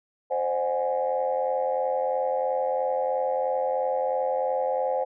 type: chord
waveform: sine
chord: Ab dominant seventh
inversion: first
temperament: equal with one note detuned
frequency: 523.3 / 606.3 / 740 / 830.6 Hz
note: C5 / Eb5 / Gb5 / Ab5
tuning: 0 / -45 / 0 / 0 cents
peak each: -25 / -31 / -30 / -30 dBFS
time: 0.3-5.05 s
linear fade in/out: 20 ms
effects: tanh soft clip ceiling -14 dBFS